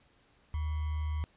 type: tone with sample-and-hold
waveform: sine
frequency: 76.8 Hz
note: D#2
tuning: 22 cents flat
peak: -30 dBFS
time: 0.54-1.24 s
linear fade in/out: 0 ms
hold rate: 1050 Hz
effects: pink hiss -66 dBFS RMS until 1.36 s + resampled to 8000 Hz